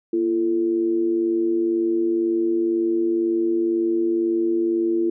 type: tone with amplitude modulation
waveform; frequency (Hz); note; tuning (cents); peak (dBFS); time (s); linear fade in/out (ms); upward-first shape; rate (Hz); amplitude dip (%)
sine; 340; F4; -46; -15; 0.13-5.1; 5; sine; 102; 60
effects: none